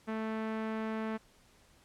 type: tone with low-pass filter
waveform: sawtooth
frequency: 220 Hz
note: A3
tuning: in tune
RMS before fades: -36 dBFS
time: 0.07-1.18 s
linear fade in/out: 20 ms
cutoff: 1900 Hz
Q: 1.1
effects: pink hiss -64 dBFS RMS until 1.84 s + low-pass 11000 Hz 12 dB/octave